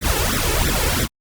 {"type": "noise with flanger", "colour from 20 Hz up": "pink", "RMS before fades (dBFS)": -19, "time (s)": [0.01, 1.08], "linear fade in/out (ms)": 50, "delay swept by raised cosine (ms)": [0.52, 2.32], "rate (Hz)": 3, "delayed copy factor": 0.9, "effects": ["Opus 48 kbps"]}